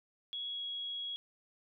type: tone with pitch glide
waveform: sine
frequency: 3343 to 3322 Hz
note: G#7 to G#7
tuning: +11 to 0 cents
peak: -37 dBFS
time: 0.33-1.16 s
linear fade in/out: 0 ms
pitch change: -11 cents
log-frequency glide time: 0.47-0.61 s
effects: none